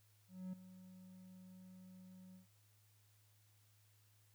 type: tone with ADSR envelope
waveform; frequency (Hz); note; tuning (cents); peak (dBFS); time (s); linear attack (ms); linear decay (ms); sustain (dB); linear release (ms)
triangle; 185; F#3; 0; -40; 0.28-2.47; 250; 8; -14; 120
effects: added 104 Hz sine -70 dBFS peak until 4.34 s + white hiss -75 dBFS RMS until 4.34 s